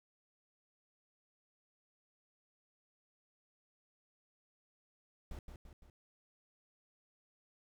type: noise with echo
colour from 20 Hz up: brown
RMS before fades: -45 dBFS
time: 5.31-5.39 s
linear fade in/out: 2 ms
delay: 170 ms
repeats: 3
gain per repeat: -5 dB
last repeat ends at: 5.9 s
effects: none